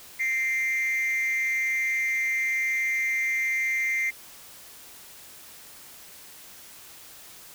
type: tone with frequency modulation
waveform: sine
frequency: 2093 Hz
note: C7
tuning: in tune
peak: -21 dBFS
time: 0.19-4.11 s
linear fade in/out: 20 ms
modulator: 255 Hz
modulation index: 0.42
effects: tanh soft clip ceiling -22 dBFS + white hiss -47 dBFS RMS until 7.54 s